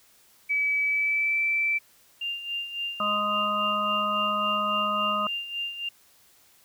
sine tone with pitch glide, 2289 to 2329 Hz, D7 to D7, -45 to -15 cents, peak -22 dBFS, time 0.49-1.79 s, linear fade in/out 20 ms, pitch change +30 cents, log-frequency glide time 0.84-1.4 s
sine tone with tremolo, 2794 Hz, F7, in tune, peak -27 dBFS, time 2.21-5.89 s, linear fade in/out 5 ms, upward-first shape sine, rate 3.6 Hz, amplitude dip 65%
harmonic tone, 207.7 Hz, G#3, in tune, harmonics 1 / 3 / 5 / 6, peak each -35 / -33 / -34 / -25 dBFS, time 3-5.27 s, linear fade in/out 2 ms
effects white hiss -59 dBFS RMS until 6.64 s

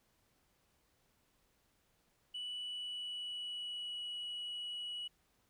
sine tone with pitch glide, 2960 to 2928 Hz, F#7 to F#7, 0 to -19 cents, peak -38 dBFS, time 2.34-5.08 s, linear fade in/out 10 ms, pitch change -19 cents, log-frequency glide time 2.61-4.04 s, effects tanh soft clip ceiling -38 dBFS + pink hiss -75 dBFS RMS until 5.49 s

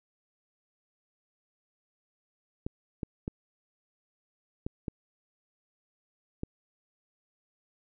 clicks, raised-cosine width 3 ms, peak -20 dBFS, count 6, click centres 2.665 / 3.032 / 3.279 / 4.665 / 4.882 / 6.434 s, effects none

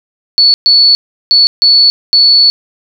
sine tone bursts at uneven times, 4435 Hz, C#8, in tune, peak -3 dBFS, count 5, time 0.38-0.54 / 0.66-0.95 / 1.31-1.47 / 1.62-1.9 / 2.13-2.5 s, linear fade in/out 0 ms, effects none

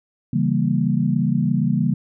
sine chord, C# diminished seventh, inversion none, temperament equal, 138.59 / 164.81 / 196 / 233.1 Hz, C#3 / E3 / G3 / Bb3, 0 / 0 / 0 / 0 cents, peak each -22 dBFS, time 0.33-1.94 s, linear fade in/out 5 ms, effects none

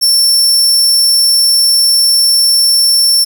sawtooth tone, 5420 Hz, E8, 47 cents sharp, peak -4 dBFS, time 0.01-3.25 s, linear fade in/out 20 ms, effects 7-bit

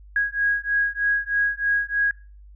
sine beating tone pair, 1648 / 1651.2 Hz, G#6 / G#6, -14 / -10 cents, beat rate 3.2 Hz, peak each -23 dBFS, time 0.16-2.11 s, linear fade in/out 2 ms, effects noise-tail reverb RT60 0.4 s tail -24 dB re dry + added 50 Hz sine -43 dBFS peak until 2.55 s

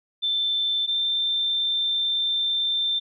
sine tone pair in turn, 3544 / 3571 Hz, A7 / A7, +12 / +25 cents, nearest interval unison, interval 13 cents, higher second, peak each -21 dBFS, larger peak neither, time 0.22-0.87 / 0.87-3 s, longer second, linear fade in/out 20 ms, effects none

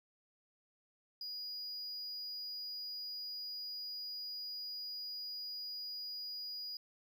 triangle tone, 4900 Hz, D#8, 27 cents flat, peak -40 dBFS, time 1.21-6.77 s, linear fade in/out 2 ms, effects none

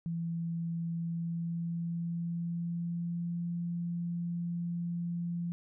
sine tone with pitch glide, 167.5 to 171.91 Hz, E3 to F3, +28 to -27 cents, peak -32 dBFS, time 0.06-5.52 s, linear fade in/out 0 ms, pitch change +45 cents, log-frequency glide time 0.92-3.47 s, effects none

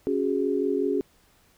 sine chord, C# suspended fourth, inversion none, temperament equal, 277.2 / 370 / 415.3 Hz, C#4 / F#4 / G#4, 0 / 0 / 0 cents, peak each -27 / -27 / -26 dBFS, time 0.07-1.01 s, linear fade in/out 0 ms, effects pink hiss -61 dBFS RMS until 1.57 s

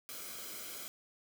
white noise with comb filter, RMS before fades -45 dBFS, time 0.09-0.88 s, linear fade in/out 0 ms, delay 1.1 ms, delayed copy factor -0.65, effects none

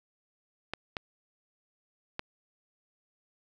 clicks, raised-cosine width 0.3 ms, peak -17 dBFS, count 3, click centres 0.736 / 0.968 / 2.194 s, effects none

